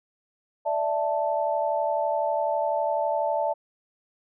sine chord, D suspended second, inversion none, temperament equal, 587.3 / 659.3 / 880 Hz, D5 / E5 / A5, 0 / 0 / 0 cents, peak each -27 dBFS, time 0.65-3.54 s, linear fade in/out 20 ms, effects none

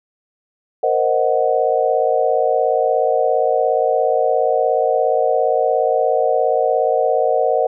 sine chord, C half-diminished seventh, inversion third, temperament equal, 466.2 / 523.3 / 622.3 / 740 Hz, Bb4 / C5 / Eb5 / Gb5, 0 / 0 / 0 / 0 cents, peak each -19 dBFS, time 0.83-7.67 s, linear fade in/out 5 ms, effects none

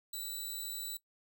10% pulse tone with amplitude modulation, 3951 Hz, B7, in tune, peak -29 dBFS, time 0.13-0.97 s, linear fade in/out 5 ms, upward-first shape sine, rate 264 Hz, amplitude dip 35%, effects noise-tail reverb RT60 0.1 s tail -19 dB re dry

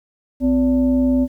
sine tone with frequency modulation, 257.2 Hz, C4, 30 cents flat, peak -13 dBFS, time 0.4-1.28 s, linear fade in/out 50 ms, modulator 316 Hz, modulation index 0.53, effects 9-bit

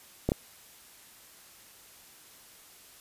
clicks, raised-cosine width 2 ms, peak -12 dBFS, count 2, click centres 0.29 / 0.319 s, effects white hiss -54 dBFS RMS until 3 s + resampled to 32000 Hz

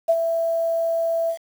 sine tone with ADSR envelope, 663 Hz, E5, 10 cents sharp, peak -12 dBFS, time 0.08-1.38 s, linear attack 18 ms, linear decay 49 ms, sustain -7 dB, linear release 88 ms, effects 7-bit

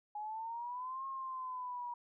sine exponential two-way sweep, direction up then down, 830.6 to 1080 to 959 Hz, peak -39 dBFS, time 0.15-1.94 s, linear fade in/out 5 ms, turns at 1.06 s, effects none

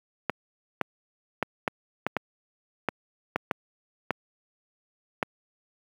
clicks, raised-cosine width 0.5 ms, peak -9 dBFS, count 11, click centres 0.297 / 0.813 / 1.427 / 1.678 / 2.066 / 2.167 / 2.887 / 3.36 / 3.512 / 4.107 / 5.228 s, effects high-pass 150 Hz 12 dB/octave + 8-bit

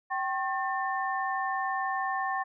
sine tone cluster, 772 / 1081 / 1797 Hz, G5 / C#6 / A6, -27 / -44 / +36 cents, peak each -31 / -32 / -34 dBFS, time 0.1-2.44 s, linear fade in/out 20 ms, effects none

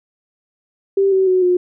sine tone with pitch steps, 392 / 380.8 / 370 / 359.5 Hz, G4 / F#4 / F#4 / F#4, 0 / +50 / 0 / -50 cents, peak -11 dBFS, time 0.97-1.57 s, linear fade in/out 5 ms, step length 150 ms, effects none

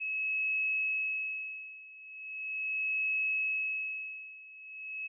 sine tone with tremolo, 2576 Hz, E7, 41 cents flat, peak -28 dBFS, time 0-5.08 s, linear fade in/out 20 ms, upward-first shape sine, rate 0.39 Hz, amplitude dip 90%, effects none

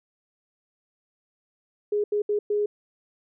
sine tone bursts at uneven times, 415.3 Hz, G#4, in tune, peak -21 dBFS, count 4, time 1.92-2.04 / 2.12-2.22 / 2.29-2.39 / 2.5-2.66 s, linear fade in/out 5 ms, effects none

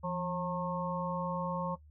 harmonic tone with a mistuned harmonic, 180 Hz, F#3, 47 cents flat, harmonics 1 / 3 / 5 / 6, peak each -36 / -37 / -38 / -39 dBFS, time 0.03-1.76 s, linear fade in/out 20 ms, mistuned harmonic 1, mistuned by -87 cents, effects noise-tail reverb RT60 0.1 s tail -18 dB re dry + added 75 Hz sine -54 dBFS peak until 1.9 s

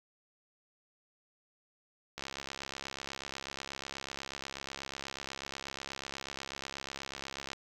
click train, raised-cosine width 0.2 ms, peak -22 dBFS, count 366, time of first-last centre 2.18-7.532 s, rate 68.2 Hz, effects 9-bit

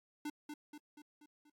square tone with echo, 298.3 Hz, D4, 27 cents sharp, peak -39 dBFS, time 0.25-0.3 s, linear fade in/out 5 ms, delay 240 ms, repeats 5, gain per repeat -5 dB, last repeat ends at 1.5 s, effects AAC 64 kbps

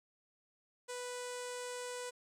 sawtooth tone with low-pass filter, 493.9 Hz, B4, in tune, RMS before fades -43 dBFS, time 0.88-2.11 s, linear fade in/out 20 ms, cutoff 8500 Hz, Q 3.1, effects 12-bit

